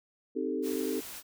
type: chord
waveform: sine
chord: A half-diminished seventh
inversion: first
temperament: equal with one note detuned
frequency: 261.6 / 311.1 / 392 / 443.8 Hz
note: C4 / Eb4 / G4 / A4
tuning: 0 / 0 / 0 / +15 cents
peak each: -35 dBFS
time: 0.35-1.01 s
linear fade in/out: 20 ms
type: noise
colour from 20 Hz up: white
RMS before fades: -43 dBFS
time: 0.62-1.23 s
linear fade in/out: 50 ms
effects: none